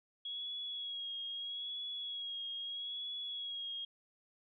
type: tone with vibrato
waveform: sine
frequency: 3322 Hz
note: G#7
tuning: in tune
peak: -39 dBFS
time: 0.25-3.85 s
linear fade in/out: 5 ms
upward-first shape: sine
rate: 0.78 Hz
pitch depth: 34 cents each way
effects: none